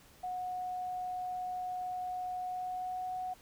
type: tone with pitch glide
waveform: sine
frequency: 731 to 737.4 Hz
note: F#5 to F#5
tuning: -21 to -6 cents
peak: -35 dBFS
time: 0.23-3.34 s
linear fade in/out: 10 ms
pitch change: +15 cents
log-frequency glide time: 2.41-3.04 s
effects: pink hiss -60 dBFS RMS until 3.41 s